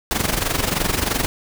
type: noise with amplitude modulation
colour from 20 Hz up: pink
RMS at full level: -18 dBFS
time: 0.11-1.26 s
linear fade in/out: 0 ms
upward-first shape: sine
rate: 23.1 Hz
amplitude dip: 75%
effects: none